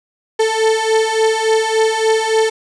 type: beating tone pair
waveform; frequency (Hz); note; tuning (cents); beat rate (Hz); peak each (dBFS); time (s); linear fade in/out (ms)
35% pulse; 440 / 443.5; A4 / A4; 0 / +14; 3.5; -15 / -13; 0.39-2.5; 10
effects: resampled to 22050 Hz + 8-bit